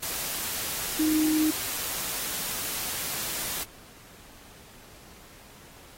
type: tone in noise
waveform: sine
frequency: 309.9 Hz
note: D#4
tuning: 7 cents flat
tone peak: -21 dBFS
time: 0.99-1.51 s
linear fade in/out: 10 ms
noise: white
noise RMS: -32 dBFS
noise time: 0.02-3.64 s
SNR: +8 dB
effects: pink hiss -51 dBFS RMS until 5.97 s + AAC 48 kbps